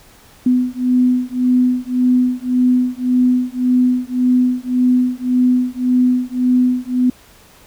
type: beating tone pair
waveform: sine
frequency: 249.8 / 251.6 Hz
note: B3 / B3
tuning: +20 / +32 cents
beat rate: 1.8 Hz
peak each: -15 dBFS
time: 0.46-7.1 s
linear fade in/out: 5 ms
effects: pink hiss -46 dBFS RMS until 7.66 s